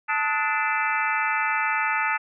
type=harmonic tone with a mistuned harmonic; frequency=292.8 Hz; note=D4; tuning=5 cents flat; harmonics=3 / 4 / 5 / 6 / 7 / 8 / 9; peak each=-27 / -28 / -29 / -30 / -30 / -31 / -32 dBFS; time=0.08-2.18 s; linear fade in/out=20 ms; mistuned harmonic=4; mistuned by=+140 cents; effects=none